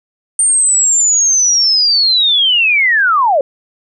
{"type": "linear sweep", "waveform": "sine", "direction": "down", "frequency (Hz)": [8870, 517], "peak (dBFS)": -8, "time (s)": [0.39, 3.41], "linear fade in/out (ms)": 2, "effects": []}